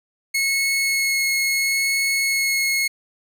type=tone with vibrato; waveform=sawtooth; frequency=2181 Hz; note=C#7; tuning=29 cents flat; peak=-15 dBFS; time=0.34-2.88 s; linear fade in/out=10 ms; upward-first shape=sine; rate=0.74 Hz; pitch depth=8 cents each way; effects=none